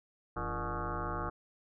sine tone with frequency modulation, 598 Hz, D5, 31 cents sharp, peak -33 dBFS, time 0.36-1.3 s, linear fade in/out 10 ms, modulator 127 Hz, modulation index 6.2, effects none

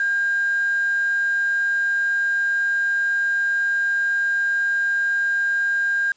sine tone with quantisation, 1607 Hz, G6, 43 cents sharp, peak -18 dBFS, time 0-6.12 s, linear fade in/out 2 ms, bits 6, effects white hiss -62 dBFS RMS until 6.16 s + resampled to 16000 Hz

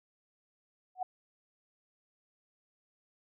sine tone with exponential growth, 740 Hz, F#5, in tune, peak -27 dBFS, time 0.95-1.03 s, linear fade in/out 5 ms, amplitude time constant 17 ms, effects none

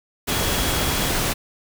sine tone in noise, 3322 Hz, G#7, in tune, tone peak -32 dBFS, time 0.29-1.1 s, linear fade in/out 20 ms, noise pink, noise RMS -22 dBFS, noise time 0.27-1.34 s, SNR -13 dB, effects none

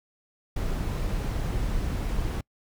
brown noise, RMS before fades -28 dBFS, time 0.56-2.41 s, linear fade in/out 5 ms, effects noise-tail reverb RT60 0.1 s tail -26 dB re dry

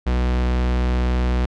45% pulse tone, 61.74 Hz, B1, in tune, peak -17 dBFS, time 0.06-1.46 s, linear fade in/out 10 ms, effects low-pass 4000 Hz 12 dB/octave

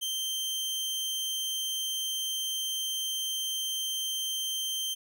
sawtooth tone, 3136 Hz, G7, in tune, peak -27 dBFS, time 0.01-4.95 s, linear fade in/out 20 ms, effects none

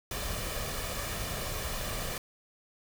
pink noise with comb filter, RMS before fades -35 dBFS, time 0.11-2.18 s, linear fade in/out 2 ms, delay 1.7 ms, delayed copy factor +0.5, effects none

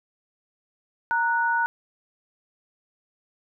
sine tone pair together, 928 / 1473.1 Hz, A#5 / F#6, -8 / -8 cents, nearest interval minor sixth, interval 800 cents, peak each -23 dBFS, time 1.11-1.66 s, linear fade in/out 0 ms, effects none

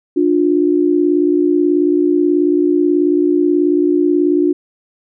sine tone pair together, 296.8 / 355.2 Hz, D4 / F4, +18 / +29 cents, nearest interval minor third, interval 311 cents, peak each -13 dBFS, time 0.16-4.53 s, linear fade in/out 10 ms, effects none

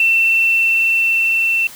sine tone with level ramp, 2689 Hz, E7, 34 cents sharp, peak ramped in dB -10 to -13 dBFS, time 0-1.67 s, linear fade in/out 2 ms, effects white hiss -37 dBFS RMS until 1.75 s

